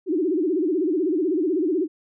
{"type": "tone with vibrato", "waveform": "sine", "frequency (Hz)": 338.6, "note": "E4", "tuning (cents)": 46, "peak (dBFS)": -19, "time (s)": [0.06, 1.88], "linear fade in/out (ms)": 50, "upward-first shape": "sine", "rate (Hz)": 16, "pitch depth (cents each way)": 230, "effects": []}